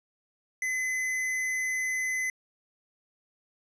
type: tone with hard clipping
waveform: sine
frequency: 2030 Hz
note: B6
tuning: 47 cents sharp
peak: -29 dBFS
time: 0.62-2.3 s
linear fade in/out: 2 ms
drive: 13 dB
effects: low-pass 12000 Hz 12 dB/octave